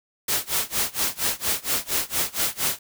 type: noise with tremolo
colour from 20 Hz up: white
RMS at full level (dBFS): -22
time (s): 0.28-2.79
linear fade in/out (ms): 5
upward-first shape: sine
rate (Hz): 4.3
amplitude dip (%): 95
effects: none